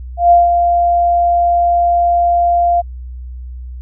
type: tone with ADSR envelope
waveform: sine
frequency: 695 Hz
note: F5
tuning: 9 cents flat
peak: -3 dBFS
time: 0.17-2.82 s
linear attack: 140 ms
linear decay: 170 ms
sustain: -6 dB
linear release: 23 ms
effects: added 62 Hz sine -25 dBFS peak until 3.81 s